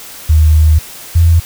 sine tone pair in turn, 77.78 / 83.55 Hz, D#2 / E2, 0 / +24 cents, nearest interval minor second, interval 124 cents, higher second, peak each -4 dBFS, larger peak neither, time 0.29-0.79 / 1.15-1.4 s, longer first, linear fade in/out 10 ms, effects white hiss -31 dBFS RMS until 1.45 s

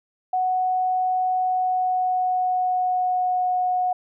sine tone with pitch glide, 740 to 730.7 Hz, F#5 to F#5, 0 to -22 cents, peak -19 dBFS, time 0.33-3.93 s, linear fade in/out 5 ms, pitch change -22 cents, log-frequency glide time 1.38-3.47 s, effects none

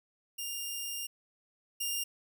10% pulse tone pair in turn, 2806 / 2806 Hz, F7 / F7, +8 / +8 cents, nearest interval unison, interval 0 cents, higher neither, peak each -27 / -23 dBFS, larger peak second, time 0.38-1.07 / 1.8-2.04 s, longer first, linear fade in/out 10 ms, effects none

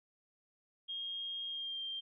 sine tone with pitch glide, 3241 to 3176 Hz, G#7 to G7, -43 to +22 cents, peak -38 dBFS, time 0.88-2.01 s, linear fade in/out 20 ms, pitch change -35 cents, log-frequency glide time 1.47-1.82 s, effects none

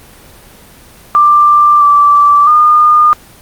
sine tone with pitch steps, 1183 / 1164 / 1216 Hz, D6 / D6 / D#6, +12 / -16 / -40 cents, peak -3 dBFS, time 1.15-3.13 s, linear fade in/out 0 ms, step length 660 ms, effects pink hiss -38 dBFS RMS until 3.41 s + Opus 24 kbps

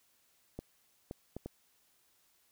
clicks, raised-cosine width 2 ms, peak -27 dBFS, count 4, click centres 0.59 / 1.111 / 1.366 / 1.46 s, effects white hiss -71 dBFS RMS until 2.51 s

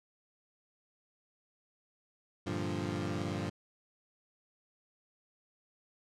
20% pulse chord, G minor seventh, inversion none, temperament equal, 98 / 116.54 / 146.83 / 174.61 Hz, G2 / Bb2 / D3 / F3, 0 / 0 / 0 / 0 cents, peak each -33 / -37 / -36 / -35 dBFS, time 2.46-3.5 s, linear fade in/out 10 ms, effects low-pass 7000 Hz 12 dB/octave

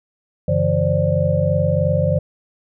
sine tone cluster, 94.2 / 142.3 / 165.4 / 526 / 585 Hz, F#2 / C#3 / E3 / C5 / D5, +32 / +46 / +6 / +9 / -7 cents, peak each -21 dBFS, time 0.48-2.19 s, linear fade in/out 5 ms, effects none

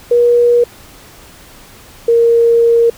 sine tone pair in turn, 479.2 / 465.8 Hz, A#4 / A#4, +48 / -1 cents, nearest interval unison, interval 49 cents, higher first, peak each -6 dBFS, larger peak neither, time 0.11-0.64 / 2.08-2.9 s, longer second, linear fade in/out 5 ms, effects pink hiss -39 dBFS RMS until 2.97 s

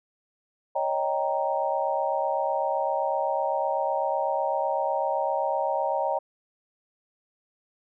sine chord, Eb dominant seventh, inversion third, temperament equal, 554.4 / 622.3 / 784 / 932.3 Hz, Db5 / Eb5 / G5 / Bb5, 0 / 0 / 0 / 0 cents, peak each -29 dBFS, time 0.75-6.19 s, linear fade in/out 10 ms, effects none

